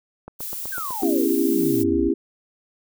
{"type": "click train", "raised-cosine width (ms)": 1, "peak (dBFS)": -22, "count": 7, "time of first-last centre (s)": [0.28, 1.032], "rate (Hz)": 7.98}
{"type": "noise", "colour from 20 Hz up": "violet", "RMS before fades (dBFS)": -31, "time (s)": [0.39, 1.84], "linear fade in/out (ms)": 20}
{"type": "exponential sweep", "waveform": "sine", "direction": "down", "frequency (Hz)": [1621, 54.6], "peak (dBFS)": -29, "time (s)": [0.72, 2.09], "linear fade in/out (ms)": 5}
{"type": "chord", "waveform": "sine", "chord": "C# half-diminished seventh", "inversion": "third", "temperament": "just", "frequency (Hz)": [249.5, 277.2, 332.6, 399.1], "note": ["B3", "C#4", "E4", "G4"], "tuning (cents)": [18, 0, 16, 31], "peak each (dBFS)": [-26, -23, -21, -24], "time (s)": [1.02, 2.14], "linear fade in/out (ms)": 10}
{"effects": []}